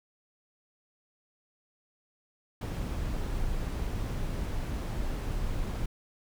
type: noise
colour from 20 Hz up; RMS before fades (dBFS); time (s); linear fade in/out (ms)
brown; -32; 2.61-5.86; 5
effects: none